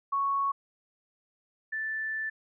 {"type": "tone pair in turn", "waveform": "sine", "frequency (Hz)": [1108.7, 1760], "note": ["C#6", "A6"], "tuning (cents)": [0, 0], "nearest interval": "minor sixth", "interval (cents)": 800, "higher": "second", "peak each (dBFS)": [-25, -30], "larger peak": "first", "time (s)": [[0.12, 0.52], [1.72, 2.3]], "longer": "second", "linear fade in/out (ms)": 10, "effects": []}